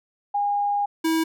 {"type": "tone pair in turn", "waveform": ["sine", "square"], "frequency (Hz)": [815, 323.4], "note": ["G#5", "E4"], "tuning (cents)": [-33, -33], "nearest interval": "octave + major third", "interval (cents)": 1600, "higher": "first", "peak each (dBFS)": -20, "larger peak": "neither", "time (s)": [[0.34, 0.86], [1.04, 1.24]], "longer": "first", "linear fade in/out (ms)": 10, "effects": []}